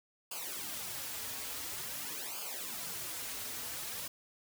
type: noise with flanger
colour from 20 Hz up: white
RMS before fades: -41 dBFS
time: 0.31-4.08 s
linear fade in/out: 5 ms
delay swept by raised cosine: 0.52 to 5.82 ms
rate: 0.48 Hz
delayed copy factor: -0.8
effects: none